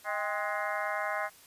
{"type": "harmonic tone with a mistuned harmonic", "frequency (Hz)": 209.7, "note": "G#3", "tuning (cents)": 17, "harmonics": [3, 4, 5, 6, 7, 8, 9, 10], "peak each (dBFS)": [-36, -37, -38, -39, -39, -40, -41, -41], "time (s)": [0.04, 1.3], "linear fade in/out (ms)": 50, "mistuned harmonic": 4, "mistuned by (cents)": -83, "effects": ["white hiss -56 dBFS RMS until 1.46 s", "resampled to 32000 Hz"]}